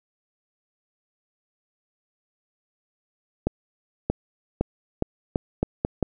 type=accelerating click train; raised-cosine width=2 ms; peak=-8 dBFS; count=8; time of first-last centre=3.47-6.027 s; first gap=630 ms; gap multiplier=0.81; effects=none